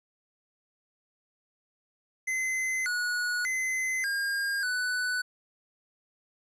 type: tone with pitch steps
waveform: square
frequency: 2051 / 1460 / 2047 / 1614 / 1491 Hz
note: C7 / F#6 / C7 / G#6 / F#6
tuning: -35 / -24 / -38 / -50 / +13 cents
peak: -28 dBFS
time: 2.27-5.22 s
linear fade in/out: 10 ms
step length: 590 ms
effects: low-pass 11000 Hz 12 dB/octave